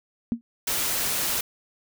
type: tone with exponential decay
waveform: sine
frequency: 233.1 Hz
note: A#3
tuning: in tune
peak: -17 dBFS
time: 0.32-0.41 s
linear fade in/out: 0 ms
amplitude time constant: 19 ms
type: noise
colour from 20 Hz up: white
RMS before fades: -26 dBFS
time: 0.67-1.41 s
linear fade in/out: 5 ms
effects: none